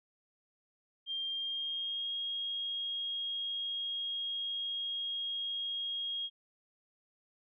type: tone with pitch glide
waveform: sine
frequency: 3191 to 3267 Hz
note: G7 to G#7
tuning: +30 to -29 cents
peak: -34 dBFS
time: 1.06-6.3 s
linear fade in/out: 50 ms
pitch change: +41 cents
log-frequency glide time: 1.27-2.12 s
effects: none